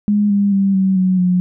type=tone with pitch steps; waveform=sine; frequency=206.9 / 201.4 / 195.97 / 190.72 / 185.61 / 180.64 Hz; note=G#3 / G3 / G3 / G3 / F#3 / F#3; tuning=-6 / +47 / 0 / -47 / +6 / -41 cents; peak=-11 dBFS; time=0.08-1.4 s; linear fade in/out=0 ms; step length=220 ms; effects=none

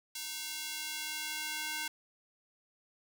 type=tone with high-pass filter sweep; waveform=square; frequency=306.9 Hz; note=D#4; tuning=24 cents flat; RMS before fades=-39 dBFS; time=0.15-1.88 s; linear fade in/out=5 ms; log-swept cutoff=3800 to 1700 Hz; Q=0.84; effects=none

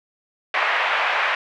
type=band-pass noise; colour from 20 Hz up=white; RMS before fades=-21 dBFS; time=0.54-1.35 s; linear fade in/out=2 ms; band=630 to 2400 Hz; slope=24 dB/octave; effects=none

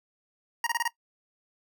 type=tone bursts; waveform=25% pulse; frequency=940 Hz; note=A#5; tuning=14 cents sharp; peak=-21 dBFS; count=5; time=0.64-0.878 s; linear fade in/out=2 ms; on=26 ms; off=27 ms; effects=noise-tail reverb RT60 0.1 s tail -18 dB re dry

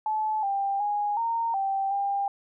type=tone with pitch steps; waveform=sine; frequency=864 / 792 / 826 / 921 / 781 / 798 Hz; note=A5 / G5 / G#5 / A#5 / G5 / G5; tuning=-32 / +18 / -10 / -21 / -7 / +31 cents; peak=-24 dBFS; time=0.06-2.28 s; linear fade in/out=2 ms; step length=370 ms; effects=none

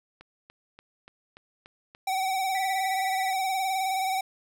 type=click train; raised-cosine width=0.3 ms; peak=-31 dBFS; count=7; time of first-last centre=0.21-1.949 s; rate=3.45 Hz
type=tone with vibrato; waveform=square; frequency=762 Hz; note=G5; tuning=49 cents flat; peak=-26 dBFS; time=2.07-4.21 s; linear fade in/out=5 ms; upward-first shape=sine; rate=19 Hz; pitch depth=43 cents each way
type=tone with tremolo; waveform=sine; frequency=1975.5 Hz; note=B6; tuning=in tune; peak=-31 dBFS; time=2.55-3.33 s; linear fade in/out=0 ms; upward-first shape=sine; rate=14 Hz; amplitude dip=85%
effects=none

